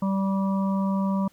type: harmonic tone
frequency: 194.2 Hz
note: G3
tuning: 16 cents flat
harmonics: 1 / 3 / 5 / 6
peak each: -22 / -34 / -33 / -38 dBFS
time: 0.02-1.28 s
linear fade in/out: 5 ms
effects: pink hiss -60 dBFS RMS until 1.32 s